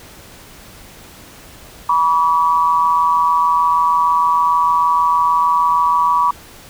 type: tone pair together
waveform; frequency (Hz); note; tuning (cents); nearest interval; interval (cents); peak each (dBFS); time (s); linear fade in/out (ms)
sine; 974.5 / 1141; B5 / C#6; -23 / +50; minor third; 273; -14; 1.89-6.31; 5
effects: pink hiss -40 dBFS RMS until 6.69 s